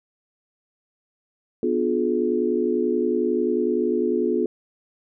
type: chord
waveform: sine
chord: B diminished seventh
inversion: none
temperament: just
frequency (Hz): 246.9 / 296.3 / 355.6 / 426.7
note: B3 / D4 / F4 / Ab4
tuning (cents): 0 / +15 / +31 / +47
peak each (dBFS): -25 / -29 / -23 / -24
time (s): 1.63-4.46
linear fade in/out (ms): 2
effects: none